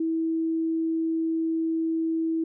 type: tone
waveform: sine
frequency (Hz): 325.1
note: E4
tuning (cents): -24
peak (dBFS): -23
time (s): 0-2.44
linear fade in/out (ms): 5
effects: none